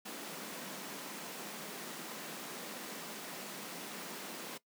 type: high-pass noise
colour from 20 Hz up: pink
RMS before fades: -45 dBFS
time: 0.05-4.58 s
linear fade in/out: 10 ms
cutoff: 170 Hz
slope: 48 dB/octave
effects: noise-tail reverb RT60 0.1 s tail -18 dB re dry